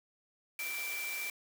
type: tone in noise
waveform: sine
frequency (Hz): 2342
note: D7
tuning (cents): -5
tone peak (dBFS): -37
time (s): 0.59-1.3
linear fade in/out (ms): 2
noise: white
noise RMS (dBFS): -42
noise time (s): 0.59-1.3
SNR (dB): +2
effects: high-pass 400 Hz 12 dB/octave